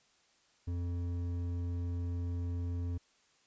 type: tone with hard clipping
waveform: triangle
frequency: 87.31 Hz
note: F2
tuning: in tune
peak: -35 dBFS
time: 0.67-2.98 s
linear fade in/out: 10 ms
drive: 12 dB
effects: white hiss -69 dBFS RMS until 3.46 s + resampled to 16000 Hz